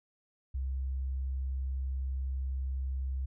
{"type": "tone", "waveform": "sine", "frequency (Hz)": 66, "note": "C2", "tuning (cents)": 16, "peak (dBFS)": -31, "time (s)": [0.54, 3.26], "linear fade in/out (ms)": 10, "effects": []}